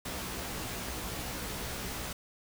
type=noise with comb filter; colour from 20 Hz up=pink; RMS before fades=-38 dBFS; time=0.05-2.13 s; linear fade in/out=5 ms; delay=16 ms; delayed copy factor=+0.85; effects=none